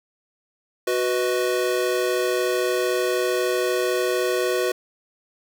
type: chord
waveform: square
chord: B major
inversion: second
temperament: equal with one note detuned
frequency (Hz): 370 / 493.9 / 627.7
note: F#4 / B4 / D#5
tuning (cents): 0 / 0 / +15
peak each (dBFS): -24 / -25 / -29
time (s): 0.87-4.72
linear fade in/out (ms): 5
effects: none